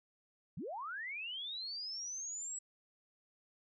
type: linear sweep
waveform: sine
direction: up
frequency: 116.54 to 7830 Hz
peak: -40 dBFS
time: 0.57-2.59 s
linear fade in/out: 5 ms
effects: none